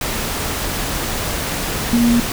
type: tone in noise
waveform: sine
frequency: 236.7 Hz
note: A#3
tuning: 27 cents sharp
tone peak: -11 dBFS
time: 1.93-2.2 s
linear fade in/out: 2 ms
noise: pink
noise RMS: -22 dBFS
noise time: 0.01-2.32 s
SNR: +8 dB
effects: none